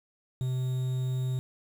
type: tone with quantisation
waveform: triangle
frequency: 128.5 Hz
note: C3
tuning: 31 cents flat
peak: -25 dBFS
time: 0.41-1.39 s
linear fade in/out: 0 ms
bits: 8
effects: none